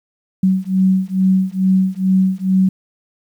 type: beating tone pair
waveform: sine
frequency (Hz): 187.5 / 189.8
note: F#3 / F#3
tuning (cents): +23 / +44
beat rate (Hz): 2.3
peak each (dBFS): -15 / -15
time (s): 0.43-2.69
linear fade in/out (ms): 5
effects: 8-bit